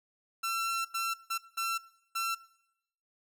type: tone bursts at uneven times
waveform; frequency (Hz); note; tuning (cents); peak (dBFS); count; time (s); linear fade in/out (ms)
sawtooth; 1349; E6; +40; -27; 5; 0.43-0.85 / 0.94-1.14 / 1.3-1.38 / 1.57-1.78 / 2.15-2.35; 10
effects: noise-tail reverb RT60 0.8 s tail -19 dB re dry